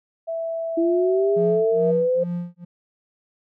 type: tone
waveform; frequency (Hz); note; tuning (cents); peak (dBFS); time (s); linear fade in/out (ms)
sine; 659.3; E5; 0; -24; 0.27-1.92; 20
type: linear sweep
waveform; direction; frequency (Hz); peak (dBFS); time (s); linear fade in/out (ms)
sine; up; 330 to 523.3; -17; 0.77-2.24; 10
type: tone with tremolo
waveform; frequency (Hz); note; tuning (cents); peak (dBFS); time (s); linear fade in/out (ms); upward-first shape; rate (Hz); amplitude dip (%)
triangle; 174.61; F3; 0; -21; 1.36-2.65; 10; sine; 2.3; 100
effects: none